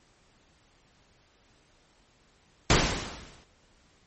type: noise with exponential decay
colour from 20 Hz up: pink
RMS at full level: -18 dBFS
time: 2.7-3.44 s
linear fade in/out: 2 ms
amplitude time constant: 160 ms
effects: pink hiss -63 dBFS RMS until 4.06 s + MP3 32 kbps